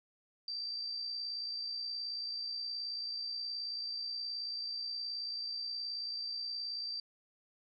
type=tone with amplitude modulation; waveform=sine; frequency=4677 Hz; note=D8; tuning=8 cents flat; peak=-35 dBFS; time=0.48-7 s; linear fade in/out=2 ms; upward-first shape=sine; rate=58.7 Hz; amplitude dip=40%; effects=none